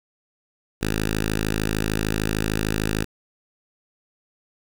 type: tone with notch filter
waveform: 5% pulse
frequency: 53.3 Hz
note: G#1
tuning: 46 cents sharp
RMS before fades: -24 dBFS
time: 0.81-3.05 s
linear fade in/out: 20 ms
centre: 650 Hz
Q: 1
effects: 8-bit